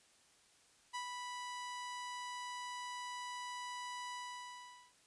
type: tone with ADSR envelope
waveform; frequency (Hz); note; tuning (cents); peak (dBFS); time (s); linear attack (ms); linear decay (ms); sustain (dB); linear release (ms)
sawtooth; 986; B5; -3; -35; 0.93-4.94; 23; 94; -4; 810
effects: white hiss -68 dBFS RMS until 5.06 s + resampled to 22050 Hz